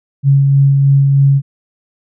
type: tone with tremolo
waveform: sine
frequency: 138.59 Hz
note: C#3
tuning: in tune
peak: -5 dBFS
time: 0.23-1.42 s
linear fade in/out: 50 ms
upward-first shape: sine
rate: 3.2 Hz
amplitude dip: 25%
effects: none